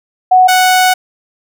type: tone pair in turn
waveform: sine / sawtooth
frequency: 740 / 740 Hz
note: F#5 / F#5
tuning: 0 / 0 cents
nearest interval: unison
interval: 0 cents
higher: neither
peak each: -3 dBFS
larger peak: neither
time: 0.31-0.48 / 0.48-0.94 s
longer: second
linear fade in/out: 10 ms
effects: none